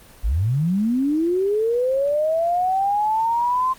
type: linear sweep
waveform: sine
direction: up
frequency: 43.65 to 1046.5 Hz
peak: -17 dBFS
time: 0.23-3.74 s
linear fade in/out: 20 ms
effects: pink hiss -47 dBFS RMS until 3.78 s + Opus 24 kbps